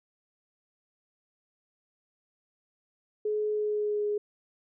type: tone with pitch glide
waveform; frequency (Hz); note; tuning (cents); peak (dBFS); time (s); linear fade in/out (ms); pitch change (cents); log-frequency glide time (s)
sine; 424 to 416; G#4 to G#4; +36 to +3; -26; 3.25-4.18; 5; -33; 3.5-4.06
effects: none